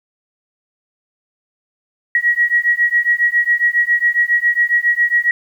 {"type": "beating tone pair", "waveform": "sine", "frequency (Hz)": [1906, 1913.3], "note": ["A#6", "A#6"], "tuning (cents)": [38, 45], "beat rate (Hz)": 7.3, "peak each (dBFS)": -15, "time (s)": [2.15, 5.31], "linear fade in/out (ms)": 2, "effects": ["8-bit"]}